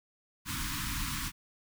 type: band-stop noise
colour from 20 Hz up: pink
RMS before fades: -35 dBFS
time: 0.45-1.32 s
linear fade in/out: 50 ms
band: 310 to 940 Hz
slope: 96 dB/octave
effects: none